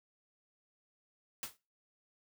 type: noise with exponential decay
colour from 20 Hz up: white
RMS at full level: -36 dBFS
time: 1.43-1.57 s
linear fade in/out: 1 ms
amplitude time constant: 29 ms
effects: noise-tail reverb RT60 0.3 s tail -21 dB re dry